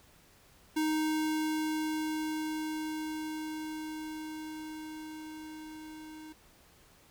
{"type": "tone with level ramp", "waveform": "square", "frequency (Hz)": 311.1, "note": "D#4", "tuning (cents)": 0, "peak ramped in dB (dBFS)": [-28, -46], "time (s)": [0.76, 6.33], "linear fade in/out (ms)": 10, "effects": ["pink hiss -61 dBFS RMS until 7.1 s"]}